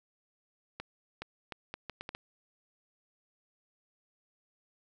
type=accelerating click train; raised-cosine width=0.3 ms; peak=-23 dBFS; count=8; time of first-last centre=0.8-2.15 s; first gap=420 ms; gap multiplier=0.72; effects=none